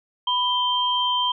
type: tone pair together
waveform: sine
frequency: 992 / 3149 Hz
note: B5 / G7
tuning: +7 / +7 cents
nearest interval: octave + minor sixth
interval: 2000 cents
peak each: -22 dBFS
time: 0.27-1.32 s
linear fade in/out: 5 ms
effects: none